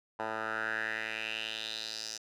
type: tone with band-pass filter sweep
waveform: 10% pulse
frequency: 110.3 Hz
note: A2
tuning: 5 cents sharp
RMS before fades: -37 dBFS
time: 0.19-2.18 s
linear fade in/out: 10 ms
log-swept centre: 1000 to 5700 Hz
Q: 4.1
effects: none